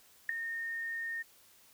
sine tone with ADSR envelope, 1835 Hz, A#6, 28 cents flat, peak -23 dBFS, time 0.29-1.23 s, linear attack 4 ms, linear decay 3 ms, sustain -12 dB, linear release 17 ms, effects white hiss -62 dBFS RMS until 1.73 s

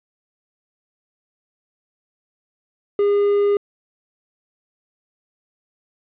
triangle tone, 406.9 Hz, G#4, 35 cents flat, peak -12 dBFS, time 2.99-3.57 s, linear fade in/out 2 ms, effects resampled to 8000 Hz + 9-bit

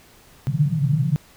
white band-pass noise, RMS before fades -20 dBFS, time 0.47-1.16 s, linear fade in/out 0 ms, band 120 to 170 Hz, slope 96 dB/octave, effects pink hiss -51 dBFS RMS until 1.36 s

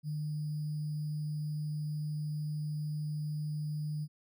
sine tone with sample-and-hold, 151.1 Hz, D3, 50 cents sharp, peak -33 dBFS, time 0.03-4.08 s, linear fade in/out 50 ms, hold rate 4900 Hz, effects none

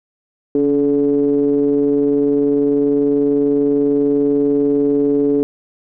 triangle ring-modulated tone, 73.42 Hz, D2, in tune, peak -7 dBFS, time 0.55-5.43 s, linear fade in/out 0 ms, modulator 357 Hz, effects none

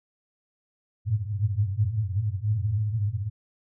pink band-pass noise, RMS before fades -26 dBFS, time 1.05-3.3 s, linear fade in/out 50 ms, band 100 to 110 Hz, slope 96 dB/octave, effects none

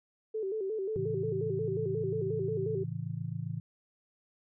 sine tone with vibrato, 410 Hz, G#4, 22 cents flat, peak -31 dBFS, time 0.34-2.84 s, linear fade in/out 10 ms, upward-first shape square, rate 5.6 Hz, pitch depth 110 cents each way
sine chord, A major, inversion none, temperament just, 110 / 137.5 / 165 Hz, A2 / C#3 / E3, 0 / -14 / +2 cents, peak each -38 dBFS, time 0.96-3.6 s, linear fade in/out 0 ms
effects none

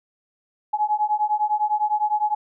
sine beating tone pair, 840 / 849.9 Hz, G#5 / G#5, +19 / +40 cents, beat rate 9.9 Hz, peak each -22 dBFS, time 0.73-2.35 s, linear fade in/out 10 ms, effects none

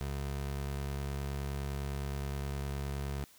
25% pulse tone, 69.7 Hz, C#2, 10 cents sharp, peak -31 dBFS, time 0.01-3.24 s, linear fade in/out 0 ms, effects white hiss -60 dBFS RMS until 3.38 s

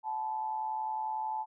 sine tone with amplitude modulation, 871 Hz, A5, 18 cents flat, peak -29 dBFS, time 0.03-1.46 s, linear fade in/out 50 ms, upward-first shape sine, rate 131 Hz, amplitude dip 60%, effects none

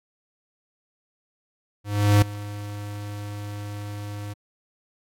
square tone with ADSR envelope, 103 Hz, G#2, 14 cents flat, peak -13 dBFS, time 1.84-4.34 s, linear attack 380 ms, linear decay 5 ms, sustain -19 dB, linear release 16 ms, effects AAC 64 kbps

